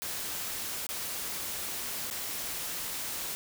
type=noise with dropouts; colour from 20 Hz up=white; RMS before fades=-36 dBFS; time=0.02-3.35 s; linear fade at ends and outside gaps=0 ms; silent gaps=0.867-0.89 / 2.101-2.111 s; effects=none